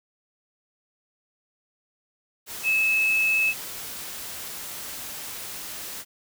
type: tone in noise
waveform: sine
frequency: 2597 Hz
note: E7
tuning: 26 cents flat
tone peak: -19 dBFS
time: 2.63-3.54 s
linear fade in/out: 50 ms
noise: white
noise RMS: -36 dBFS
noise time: 2.46-6.05 s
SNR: +14 dB
effects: none